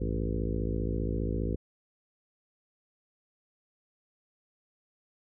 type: harmonic tone with a mistuned harmonic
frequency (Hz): 55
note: A1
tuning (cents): 0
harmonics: 1 / 2 / 3 / 4 / 5 / 6 / 7 / 8 / 9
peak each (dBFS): -32 / -35 / -37 / -38 / -39 / -40 / -40 / -41 / -42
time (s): 0-1.56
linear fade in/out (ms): 10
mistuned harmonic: 2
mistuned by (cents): -150
effects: none